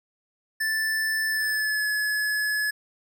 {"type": "tone with pitch glide", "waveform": "square", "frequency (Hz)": [1760, 1705], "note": ["A6", "G#6"], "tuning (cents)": [0, 45], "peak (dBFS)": -24, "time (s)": [0.6, 2.71], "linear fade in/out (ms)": 10, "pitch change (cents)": -55, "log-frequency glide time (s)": [1.28, 1.87], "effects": []}